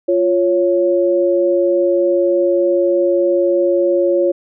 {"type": "tone pair together", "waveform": "sine", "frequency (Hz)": [349.1, 554.2], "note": ["F4", "C#5"], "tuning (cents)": [-1, -1], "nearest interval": "minor sixth", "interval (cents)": 800, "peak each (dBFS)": -14, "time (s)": [0.08, 4.32], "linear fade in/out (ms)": 10, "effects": []}